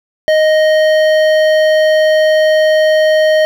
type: tone with hard clipping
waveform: sine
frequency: 622.3 Hz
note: D#5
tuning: in tune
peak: -9 dBFS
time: 0.28-3.45 s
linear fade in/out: 0 ms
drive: 12 dB
effects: none